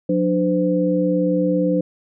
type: tone cluster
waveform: sine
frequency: 180.2 / 297.9 / 510 Hz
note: F#3 / D4 / C5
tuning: -45 / +25 / -44 cents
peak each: -20 dBFS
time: 0.09-1.81 s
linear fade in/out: 5 ms
effects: none